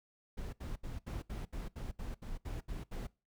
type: noise bursts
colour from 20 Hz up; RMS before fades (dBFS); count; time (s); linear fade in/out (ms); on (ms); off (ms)
brown; -41; 12; 0.37-3.071; 10; 160; 71
effects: noise-tail reverb RT60 0.3 s tail -22 dB re dry